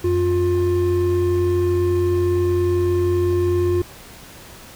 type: tone pair together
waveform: triangle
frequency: 91.04 / 354 Hz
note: F#2 / F4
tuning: -28 / +23 cents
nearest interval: 2 octaves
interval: 2351 cents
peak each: -19 / -15 dBFS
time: 0.04-3.82 s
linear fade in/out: 5 ms
effects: pink hiss -41 dBFS RMS until 4.75 s